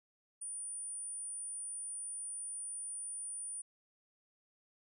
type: tone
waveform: sine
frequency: 9397 Hz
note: D9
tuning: in tune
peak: -40 dBFS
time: 0.41-3.62 s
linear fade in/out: 10 ms
effects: none